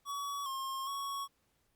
square tone with pitch steps, 1131 / 1071 / 1112 Hz, C#6 / C6 / C#6, +34 / +40 / +5 cents, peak -37 dBFS, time 0.05-1.28 s, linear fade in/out 50 ms, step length 410 ms, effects pink hiss -75 dBFS RMS until 1.75 s + Opus 48 kbps

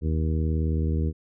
harmonic tone, 79 Hz, D#2, 27 cents sharp, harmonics 1 / 2 / 3 / 4 / 5 / 6, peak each -23 / -29 / -33 / -35 / -37 / -39 dBFS, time 0.01-1.13 s, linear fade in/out 50 ms, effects none

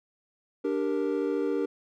triangle chord, G minor, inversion second, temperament equal, 293.7 / 392 / 466.2 Hz, D4 / G4 / Bb4, 0 / 0 / 0 cents, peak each -28 dBFS, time 0.64-1.66 s, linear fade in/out 10 ms, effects none

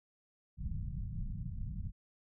pink low-pass noise, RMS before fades -39 dBFS, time 0.57-1.92 s, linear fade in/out 50 ms, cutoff 190 Hz, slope 48 dB/octave, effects none

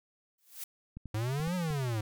blue noise with exponential growth, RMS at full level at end -37 dBFS, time 0.38-0.64 s, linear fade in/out 5 ms, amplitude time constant 55 ms
clicks, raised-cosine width 5 ms, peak -30 dBFS, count 5, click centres 0.97 / 1.057 / 1.4 / 1.475 / 1.705 s
square exponential two-way sweep, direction up then down, 103.83 to 186 to 103.83 Hz, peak -31 dBFS, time 1.14-2.01 s, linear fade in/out 5 ms, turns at 1.55 s
effects none

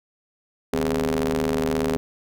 sawtooth ring-modulated tone, 76.7 Hz, D#2, 24 cents flat, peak -14 dBFS, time 0.73-1.97 s, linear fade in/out 0 ms, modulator 334 Hz, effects none

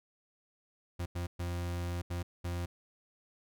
40% pulse tone bursts at uneven times, 87.31 Hz, F2, in tune, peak -33 dBFS, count 5, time 0.99-1.06 / 1.15-1.27 / 1.39-2.02 / 2.1-2.23 / 2.44-2.66 s, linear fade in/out 10 ms, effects none

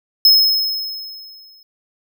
square tone with exponential decay, 5170 Hz, E8, 34 cents flat, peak -6 dBFS, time 0.25-1.63 s, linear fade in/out 2 ms, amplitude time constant 300 ms, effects none

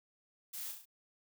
blue noise with echo, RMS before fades -44 dBFS, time 0.53-0.72 s, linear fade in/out 10 ms, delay 34 ms, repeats 4, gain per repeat -4 dB, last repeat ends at 0.856 s, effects none

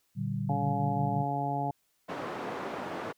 sine chord, G minor, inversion first, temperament equal with one note detuned, 116.54 / 146.83 / 193.19 Hz, Bb2 / D3 / G3, 0 / 0 / -25 cents, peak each -34 dBFS, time 0.15-1.25 s, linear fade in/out 50 ms
harmonic tone, 141.1 Hz, C#3, 31 cents sharp, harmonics 1 / 2 / 3 / 4 / 5 / 6, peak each -34 / -37 / -42 / -43 / -33 / -34 dBFS, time 0.49-1.71 s, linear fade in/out 5 ms
white band-pass noise, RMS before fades -37 dBFS, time 2.08-3.13 s, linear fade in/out 20 ms, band 180 to 950 Hz, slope 12 dB/octave
effects white hiss -73 dBFS RMS until 3.17 s

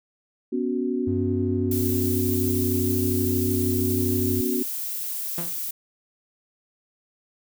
sine chord, B suspended second, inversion none, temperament equal with one note detuned, 246.9 / 279.6 / 370 Hz, B3 / C#4 / F#4, 0 / +15 / 0 cents, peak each -26 / -28 / -27 dBFS, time 0.52-4.63 s, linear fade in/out 10 ms
triangle tone with pitch glide, 96.3 to 95.36 Hz, G2 to G2, -30 to -47 cents, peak -24 dBFS, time 1.07-4.41 s, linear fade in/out 5 ms, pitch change -17 cents, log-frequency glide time 2.08-2.47 s
violet noise, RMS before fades -30 dBFS, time 1.71-5.71 s, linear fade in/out 5 ms
sawtooth tone with exponential decay, 171.2 Hz, F3, 34 cents flat, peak -23 dBFS, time 5.38-5.62 s, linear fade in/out 2 ms, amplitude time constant 51 ms
effects none

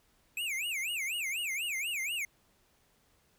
square tone with vibrato, 2454 Hz, D#7, 25 cents flat, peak -33 dBFS, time 0.37-2.25 s, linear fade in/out 2 ms, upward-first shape sine, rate 4.1 Hz, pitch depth 290 cents each way, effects pink hiss -69 dBFS RMS until 3.38 s

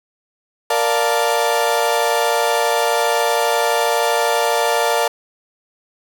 35% pulse chord, Bb major seventh, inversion none, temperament equal, 466.2 / 587.3 / 698.5 / 880 Hz, Bb4 / D5 / F5 / A5, 0 / 0 / 0 / 0 cents, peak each -19 dBFS, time 0.7-5.08 s, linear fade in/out 5 ms, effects none

